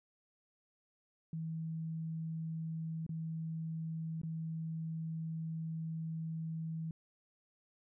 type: tone with dropouts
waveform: sine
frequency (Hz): 161.5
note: E3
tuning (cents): -35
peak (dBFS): -37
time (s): 1.33-6.91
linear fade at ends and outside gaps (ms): 2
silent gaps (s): 3.065-3.092 / 4.216-4.233
effects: none